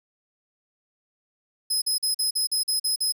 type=tone bursts; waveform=25% pulse; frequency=5090 Hz; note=D#8; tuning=39 cents sharp; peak=-17 dBFS; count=9; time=1.7-3.124 s; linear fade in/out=10 ms; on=120 ms; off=43 ms; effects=none